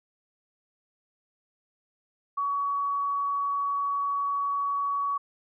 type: tone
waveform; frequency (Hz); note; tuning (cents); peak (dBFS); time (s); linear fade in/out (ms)
sine; 1128; C#6; +30; -25; 2.37-5.18; 10
effects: none